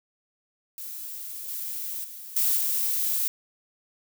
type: noise with level steps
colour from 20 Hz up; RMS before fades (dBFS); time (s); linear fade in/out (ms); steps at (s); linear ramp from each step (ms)
violet; -37 / -33 / -41 / -23 / -26; 0.78-3.28; 0; 1.48 / 2.04 / 2.36 / 2.57; 5
effects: none